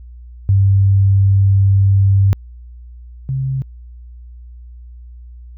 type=tone pair in turn; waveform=sine; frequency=98 / 133.42 Hz; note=G2 / C3; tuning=0 / +34 cents; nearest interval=perfect fourth; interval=534 cents; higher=second; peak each=-8 / -16 dBFS; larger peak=first; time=0.49-2.33 / 3.29-3.62 s; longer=first; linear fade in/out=0 ms; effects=added 60 Hz sine -33 dBFS peak until 5.57 s